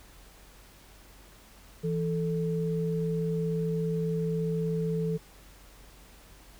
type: tone pair together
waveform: sine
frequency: 164.81 / 440 Hz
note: E3 / A4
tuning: 0 / 0 cents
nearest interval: octave + perfect fourth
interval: 1700 cents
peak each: -28 / -31 dBFS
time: 1.83-5.18 s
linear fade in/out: 20 ms
effects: added 47 Hz sine -54 dBFS peak until 6.59 s + pink hiss -55 dBFS RMS until 6.59 s